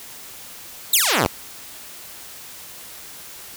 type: exponential sweep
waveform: 5% pulse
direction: down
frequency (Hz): 4200 to 73.42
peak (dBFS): -5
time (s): 0.93-1.27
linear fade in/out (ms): 5
effects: white hiss -39 dBFS RMS until 3.56 s